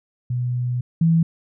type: tone pair in turn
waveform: sine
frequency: 123.47 / 164.81 Hz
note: B2 / E3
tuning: 0 / 0 cents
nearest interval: perfect fourth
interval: 500 cents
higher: second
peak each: -20 / -13 dBFS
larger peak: second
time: 0.3-0.81 / 1.01-1.23 s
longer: first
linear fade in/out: 5 ms
effects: none